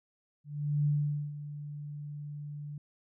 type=tone with ADSR envelope; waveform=sine; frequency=146.83 Hz; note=D3; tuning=in tune; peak=-24 dBFS; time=0.44-2.78 s; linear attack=420 ms; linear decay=460 ms; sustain=-14 dB; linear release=3 ms; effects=none